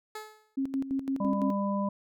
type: tone with exponential decay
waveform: 15% pulse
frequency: 430 Hz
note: A4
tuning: 40 cents flat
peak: -29 dBFS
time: 0.15-0.56 s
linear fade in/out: 5 ms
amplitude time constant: 87 ms
type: tone with tremolo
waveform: sine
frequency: 270 Hz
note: C#4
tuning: 45 cents flat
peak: -26 dBFS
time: 0.57-1.52 s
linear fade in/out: 10 ms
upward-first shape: square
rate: 5.9 Hz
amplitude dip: 70%
type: harmonic tone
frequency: 199.5 Hz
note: G3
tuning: 31 cents sharp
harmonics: 1 / 3 / 5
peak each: -28 / -34 / -34 dBFS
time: 1.2-1.89 s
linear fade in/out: 5 ms
effects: none